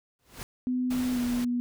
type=noise with exponential growth; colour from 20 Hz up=pink; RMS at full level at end=-36 dBFS; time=0.19-0.43 s; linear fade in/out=0 ms; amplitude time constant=51 ms
type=tone with pitch glide; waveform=sine; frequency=251.6 to 243.5 Hz; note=B3 to B3; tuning=+32 to -24 cents; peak=-25 dBFS; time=0.67-1.6 s; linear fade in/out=0 ms; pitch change=-56 cents; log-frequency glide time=1.13-1.19 s
type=noise; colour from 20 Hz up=pink; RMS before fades=-39 dBFS; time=0.9-1.45 s; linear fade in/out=10 ms
effects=none